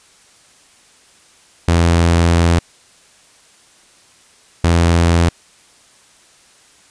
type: tone bursts at uneven times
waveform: sawtooth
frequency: 84.7 Hz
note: E2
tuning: 48 cents sharp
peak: -6 dBFS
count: 2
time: 1.68-2.59 / 4.64-5.29 s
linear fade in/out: 0 ms
effects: white hiss -49 dBFS RMS until 6.9 s + resampled to 22050 Hz